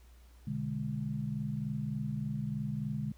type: chord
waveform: sine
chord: G# diminished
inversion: first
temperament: equal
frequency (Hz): 123.47 / 146.83 / 207.7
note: B2 / D3 / G#3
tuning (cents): 0 / 0 / 0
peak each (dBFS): -39 / -36 / -37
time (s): 0.47-3.12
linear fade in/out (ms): 5
effects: added 60 Hz sine -54 dBFS peak until 3.17 s + pink hiss -66 dBFS RMS until 3.17 s